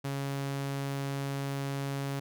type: tone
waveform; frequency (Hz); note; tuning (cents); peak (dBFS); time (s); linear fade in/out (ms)
sawtooth; 138.59; C#3; 0; -28; 0.04-2.2; 10
effects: none